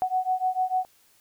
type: beating tone pair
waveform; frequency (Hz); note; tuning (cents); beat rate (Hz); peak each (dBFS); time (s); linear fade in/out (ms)
sine; 740 / 746.7; F#5 / F#5; 0 / +16; 6.7; -26; 0.02-0.85; 0
effects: white hiss -61 dBFS RMS until 1.2 s